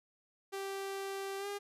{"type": "tone with pitch glide", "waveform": "sawtooth", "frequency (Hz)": [391.1, 404.7], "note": ["G4", "G#4"], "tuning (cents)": [-4, -45], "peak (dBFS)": -34, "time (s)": [0.52, 1.59], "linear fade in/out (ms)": 20, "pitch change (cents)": 59, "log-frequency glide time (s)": [1.38, 1.47], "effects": ["resampled to 32000 Hz"]}